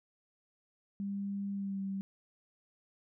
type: tone with pitch glide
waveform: sine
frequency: 199.3 to 194.64 Hz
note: G3 to G3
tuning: +29 to -12 cents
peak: -34 dBFS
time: 1-2.01 s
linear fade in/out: 0 ms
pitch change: -41 cents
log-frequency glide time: 1.53-1.8 s
effects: none